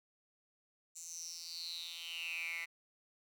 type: tone with high-pass filter sweep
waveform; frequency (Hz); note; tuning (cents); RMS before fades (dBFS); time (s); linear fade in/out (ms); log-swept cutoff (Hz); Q
10% pulse; 167.7; E3; +30; -44; 0.95-2.66; 20; 7100 to 2000; 9.1
effects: none